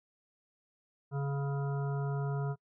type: harmonic tone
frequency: 140 Hz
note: C#3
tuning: 18 cents sharp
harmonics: 1 / 3 / 5 / 7 / 9 / 10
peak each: -31 / -41 / -45 / -48 / -50 / -51 dBFS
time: 1.11-2.56 s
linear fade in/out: 50 ms
effects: noise-tail reverb RT60 0.1 s tail -26 dB re dry